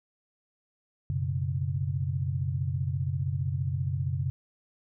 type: chord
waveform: sine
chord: F# suspended fourth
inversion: none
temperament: equal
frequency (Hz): 92.5 / 123.47 / 138.59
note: F#2 / B2 / C#3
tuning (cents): 0 / 0 / 0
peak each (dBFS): -31 / -33 / -30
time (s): 1.1-4.3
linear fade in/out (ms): 0
effects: none